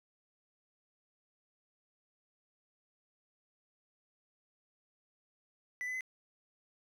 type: tone with pitch steps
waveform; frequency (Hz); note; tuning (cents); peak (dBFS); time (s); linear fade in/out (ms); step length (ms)
triangle; 1986 / 2011 / 2037; B6 / B6 / C7; +9 / +31 / -47; -34; 5.81-6.008; 0; 66
effects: none